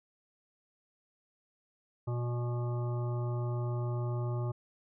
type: harmonic tone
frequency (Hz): 120.9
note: B2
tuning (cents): -36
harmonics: 1 / 3 / 5 / 7 / 9 / 10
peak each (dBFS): -31 / -41 / -45 / -48 / -50 / -51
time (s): 2.07-4.52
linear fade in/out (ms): 10
effects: none